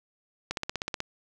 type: click train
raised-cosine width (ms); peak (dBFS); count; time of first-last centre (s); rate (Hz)
0.2; -13; 9; 0.51-1.004; 16.2
effects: none